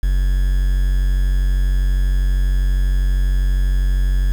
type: tone with quantisation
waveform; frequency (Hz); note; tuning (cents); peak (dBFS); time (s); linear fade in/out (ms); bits
triangle; 46.25; F#1; 0; -11; 0.03-4.32; 0; 6
effects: none